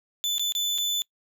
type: tone with dropouts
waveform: 35% pulse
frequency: 3500 Hz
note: A7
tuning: 10 cents flat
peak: -22 dBFS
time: 0.24-1.02 s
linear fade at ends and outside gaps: 0 ms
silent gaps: 0.382-0.395 / 0.522-0.551 / 0.779-0.784 s
effects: noise-tail reverb RT60 0.1 s tail -25 dB re dry